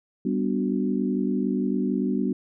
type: chord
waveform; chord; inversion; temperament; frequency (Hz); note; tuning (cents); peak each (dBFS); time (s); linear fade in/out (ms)
sine; G major seventh; none; equal; 196 / 246.9 / 293.7 / 370; G3 / B3 / D4 / F#4; 0 / 0 / 0 / 0; -26 / -26 / -29 / -31; 0.25-2.33; 5
effects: none